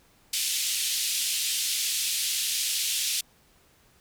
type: band-pass noise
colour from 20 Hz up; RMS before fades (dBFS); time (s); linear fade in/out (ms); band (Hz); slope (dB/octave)
pink; -28; 0.33-3.21; 5; 2900 to 13000; 24
effects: pink hiss -61 dBFS RMS until 4 s